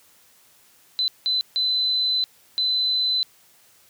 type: tone bursts at uneven times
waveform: sine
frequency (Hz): 4026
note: B7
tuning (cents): +33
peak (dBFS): -19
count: 4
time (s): 0.99-1.08 / 1.26-1.41 / 1.56-2.24 / 2.58-3.23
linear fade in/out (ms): 0
effects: white hiss -56 dBFS RMS until 3.89 s + high-pass 60 Hz 12 dB/octave